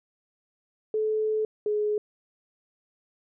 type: tone pair in turn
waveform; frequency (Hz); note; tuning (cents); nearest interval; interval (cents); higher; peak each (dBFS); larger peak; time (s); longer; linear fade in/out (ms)
sine; 432.8 / 420.7; A4 / G#4; -29 / +22; unison; 49; first; -23; neither; 0.94-1.45 / 1.66-1.98; first; 2
effects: none